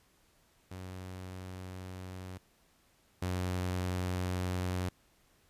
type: tone pair in turn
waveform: sawtooth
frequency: 92.5 / 91.02 Hz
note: F#2 / F#2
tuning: 0 / -28 cents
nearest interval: unison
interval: 28 cents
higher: first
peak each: -38 / -28 dBFS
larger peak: second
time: 0.71-2.38 / 3.22-4.89 s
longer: neither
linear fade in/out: 5 ms
effects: pink hiss -68 dBFS RMS until 5.49 s + resampled to 32000 Hz